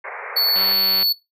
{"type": "band-pass noise", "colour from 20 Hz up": "white", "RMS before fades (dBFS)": -32, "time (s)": [0.04, 0.73], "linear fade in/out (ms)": 5, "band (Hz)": [410, 2300], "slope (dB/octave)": 96}
{"type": "tone", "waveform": "square", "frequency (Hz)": 4435, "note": "C#8", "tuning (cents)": 0, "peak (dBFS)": -15, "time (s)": [0.36, 1.13], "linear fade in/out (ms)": 10}
{"type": "click train", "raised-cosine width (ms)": 0.3, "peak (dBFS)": -14, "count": 91, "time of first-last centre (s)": [0.56, 1.029], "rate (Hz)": 192}
{"effects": ["noise-tail reverb RT60 0.2 s tail -19 dB re dry"]}